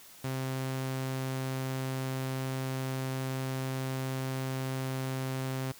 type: tone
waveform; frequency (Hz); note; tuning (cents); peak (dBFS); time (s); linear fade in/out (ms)
sawtooth; 131.7; C3; +12; -28; 0.24-5.72; 5
effects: white hiss -53 dBFS RMS until 5.79 s